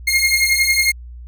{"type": "beating tone pair", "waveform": "sawtooth", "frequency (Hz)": [2134, 2145], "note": ["C7", "C7"], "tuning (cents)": [34, 42], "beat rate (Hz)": 11, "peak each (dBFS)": -13, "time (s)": [0.07, 0.92], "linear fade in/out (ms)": 10, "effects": ["added 60 Hz sine -32 dBFS peak until 1.27 s"]}